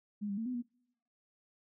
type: tone with pitch steps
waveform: sine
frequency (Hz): 207.2 / 199.1 / 225.6 / 251.6 / 240.9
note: G#3 / G3 / A3 / B3 / B3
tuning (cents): -4 / +27 / +44 / +32 / -43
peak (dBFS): -34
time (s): 0.21-0.625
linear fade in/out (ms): 20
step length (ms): 83
effects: noise-tail reverb RT60 0.8 s tail -26 dB re dry